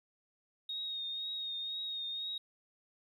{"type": "tone with vibrato", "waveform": "triangle", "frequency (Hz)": 3729, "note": "A#7", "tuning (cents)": 0, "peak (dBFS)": -33, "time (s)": [0.69, 2.38], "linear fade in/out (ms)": 5, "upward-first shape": "triangle", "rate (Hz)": 2, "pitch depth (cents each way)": 36, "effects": ["tanh soft clip ceiling -35 dBFS"]}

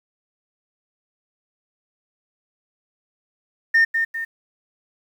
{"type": "tone with echo", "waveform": "sine", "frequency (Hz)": 1820, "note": "A#6", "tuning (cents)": -42, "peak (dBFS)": -10, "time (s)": [3.74, 3.85], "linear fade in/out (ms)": 10, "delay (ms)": 200, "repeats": 2, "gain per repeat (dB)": -7, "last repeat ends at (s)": 4.25, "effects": ["tanh soft clip ceiling -10 dBFS", "8-bit"]}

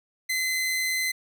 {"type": "tone", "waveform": "sawtooth", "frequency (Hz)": 2046, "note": "C7", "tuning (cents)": -39, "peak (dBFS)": -21, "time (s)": [0.29, 1.12], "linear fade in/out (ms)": 10, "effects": []}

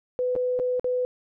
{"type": "tone with dropouts", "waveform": "sine", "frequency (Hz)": 500, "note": "B4", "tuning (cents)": 21, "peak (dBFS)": -22, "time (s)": [0.19, 1.05], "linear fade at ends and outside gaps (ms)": 0, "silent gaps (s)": [[0.353, 0.362], [0.591, 0.598], [0.796, 0.844]], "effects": []}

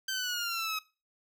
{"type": "exponential sweep", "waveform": "15% pulse", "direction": "down", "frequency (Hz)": [1561, 1268], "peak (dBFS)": -25, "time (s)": [0.08, 0.79], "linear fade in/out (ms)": 5, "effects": ["noise-tail reverb RT60 0.3 s tail -20 dB re dry"]}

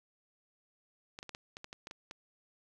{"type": "clicks", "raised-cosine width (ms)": 0.2, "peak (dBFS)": -27, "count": 10, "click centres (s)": [1.189, 1.229, 1.293, 1.349, 1.569, 1.644, 1.729, 1.871, 1.911, 2.111], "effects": []}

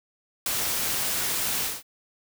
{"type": "noise with ADSR envelope", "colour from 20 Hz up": "white", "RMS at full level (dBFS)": -25, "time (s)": [0.46, 1.83], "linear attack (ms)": 3, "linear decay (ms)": 9, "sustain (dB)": -2, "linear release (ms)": 200, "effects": []}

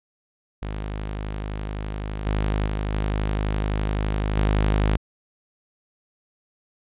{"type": "tone with level steps", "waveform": "sawtooth", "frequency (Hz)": 51.8, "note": "G#1", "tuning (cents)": -4, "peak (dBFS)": [-24, -17, -20, -18, -14], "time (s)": [0.62, 4.97], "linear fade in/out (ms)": 5, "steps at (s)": [2.26, 2.67, 2.93, 4.37], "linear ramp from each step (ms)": 2, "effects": ["resampled to 8000 Hz"]}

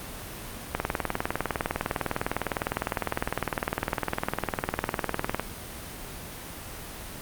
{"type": "click train", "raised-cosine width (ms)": 0.5, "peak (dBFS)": -10, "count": 93, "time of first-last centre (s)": [0.75, 5.396], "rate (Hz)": 19.8, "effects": ["pink hiss -39 dBFS RMS until 7.21 s", "Opus 32 kbps"]}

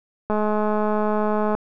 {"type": "click train", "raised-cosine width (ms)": 1, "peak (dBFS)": -10, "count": 266, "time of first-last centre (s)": [0.3, 1.55], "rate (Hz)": 212, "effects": []}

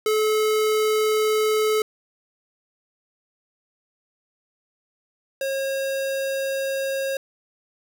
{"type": "tone pair in turn", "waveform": "square", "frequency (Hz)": [431.1, 541.6], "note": ["A4", "C#5"], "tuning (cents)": [-35, -40], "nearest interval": "major third", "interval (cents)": 395, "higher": "second", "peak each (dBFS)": [-19, -24], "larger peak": "first", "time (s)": [[0.06, 1.82], [5.41, 7.17]], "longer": "neither", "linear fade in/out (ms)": 2, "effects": []}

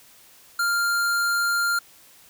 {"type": "tone", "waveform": "square", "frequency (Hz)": 1396.9, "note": "F6", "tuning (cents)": 0, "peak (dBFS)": -21, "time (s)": [0.59, 1.79], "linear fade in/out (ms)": 5, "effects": ["white hiss -52 dBFS RMS until 2.29 s"]}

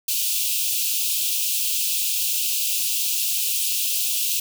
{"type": "high-pass noise", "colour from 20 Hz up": "white", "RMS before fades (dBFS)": -23, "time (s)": [0.08, 4.4], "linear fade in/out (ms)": 5, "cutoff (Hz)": 2500, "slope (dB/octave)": 96, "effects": []}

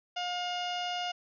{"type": "harmonic tone with a mistuned harmonic", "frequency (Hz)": 713, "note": "F5", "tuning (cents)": 36, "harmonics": [1, 2, 3, 4, 5, 6, 7, 8, 9], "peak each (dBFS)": [-34, -42, -45, -37, -46, -52, -46, -54, -54], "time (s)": [0.16, 1.12], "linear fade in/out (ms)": 10, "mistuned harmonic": 5, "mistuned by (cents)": -17, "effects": []}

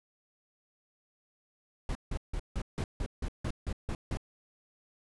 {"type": "noise bursts", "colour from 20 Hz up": "brown", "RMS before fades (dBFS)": -33, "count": 11, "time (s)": [1.89, 4.172], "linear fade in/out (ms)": 2, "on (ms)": 62, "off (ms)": 160, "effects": ["resampled to 24000 Hz"]}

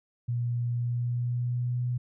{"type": "tone with pitch glide", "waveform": "sine", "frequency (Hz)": [120, 123.16], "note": ["B2", "B2"], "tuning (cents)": [-49, -4], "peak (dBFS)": -26, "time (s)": [0.28, 1.98], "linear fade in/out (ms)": 10, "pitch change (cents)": 45, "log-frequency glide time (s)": [0.72, 1.81], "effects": []}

